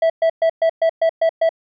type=tone bursts; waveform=triangle; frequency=655 Hz; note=E5; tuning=11 cents flat; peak=-10 dBFS; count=8; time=0.02-1.492 s; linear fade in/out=5 ms; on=79 ms; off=120 ms; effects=resampled to 11025 Hz